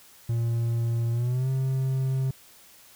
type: tone with pitch glide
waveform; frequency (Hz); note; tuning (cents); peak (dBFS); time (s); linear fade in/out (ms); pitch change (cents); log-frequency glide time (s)
triangle; 116.54 to 132.33; A#2 to C3; 0 to +20; -21; 0.29-2.31; 5; +220; 1.12-1.49
effects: white hiss -53 dBFS RMS until 2.95 s